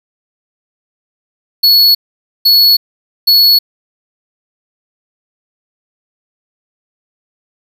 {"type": "tone bursts", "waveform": "square", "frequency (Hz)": 4389, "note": "C#8", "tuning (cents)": -18, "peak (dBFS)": -5, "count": 3, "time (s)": [1.63, 3.59], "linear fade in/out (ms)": 10, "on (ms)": 320, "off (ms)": 500, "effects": ["7-bit"]}